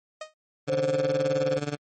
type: tone with exponential decay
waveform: sawtooth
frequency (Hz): 622.3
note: D#5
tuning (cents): 0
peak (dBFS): -27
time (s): 0.21-0.34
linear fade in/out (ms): 5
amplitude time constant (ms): 27
type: tone with tremolo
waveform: 15% pulse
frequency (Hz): 146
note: D3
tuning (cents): -10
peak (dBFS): -19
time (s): 0.67-1.77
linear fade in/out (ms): 20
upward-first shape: sine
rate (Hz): 19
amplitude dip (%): 85
type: tone with pitch glide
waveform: sine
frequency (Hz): 527 to 522.2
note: C5 to C5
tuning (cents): +12 to -3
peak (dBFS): -23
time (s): 0.68-1.59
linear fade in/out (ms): 20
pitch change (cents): -15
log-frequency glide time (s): 1.34-1.47
effects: MP3 32 kbps